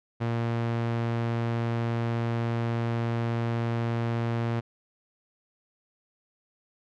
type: tone with low-pass filter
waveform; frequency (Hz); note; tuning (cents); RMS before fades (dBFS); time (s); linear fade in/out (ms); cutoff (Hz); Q
sawtooth; 116.5; A#2; -1; -28; 0.2-4.61; 20; 2900; 0.57
effects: none